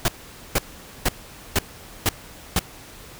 pink noise bursts, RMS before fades -19 dBFS, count 6, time 0.05-2.592 s, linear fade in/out 2 ms, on 32 ms, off 470 ms, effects pink hiss -43 dBFS RMS until 3.19 s

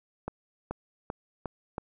accelerating click train, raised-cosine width 1 ms, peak -19 dBFS, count 5, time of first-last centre 0.28-1.781 s, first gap 430 ms, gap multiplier 0.91, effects none

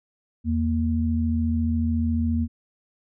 sine tone pair together, 82.41 / 233.1 Hz, E2 / A#3, 0 / 0 cents, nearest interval octave + tritone, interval 1800 cents, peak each -23 dBFS, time 0.44-2.48 s, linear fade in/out 50 ms, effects none

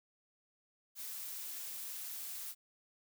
blue noise, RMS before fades -44 dBFS, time 0.95-2.55 s, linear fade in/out 50 ms, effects none

